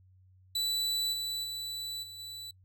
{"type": "tone with level steps", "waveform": "40% pulse", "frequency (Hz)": 3968, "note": "B7", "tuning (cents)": 7, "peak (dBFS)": [-28, -32, -35, -43, -40], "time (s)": [0.55, 2.51], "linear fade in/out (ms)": 5, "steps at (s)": [1.12, 1.43, 2.02, 2.18], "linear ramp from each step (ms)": 20, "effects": ["noise-tail reverb RT60 0.1 s tail -26 dB re dry", "added 93 Hz sine -58 dBFS peak until 2.64 s"]}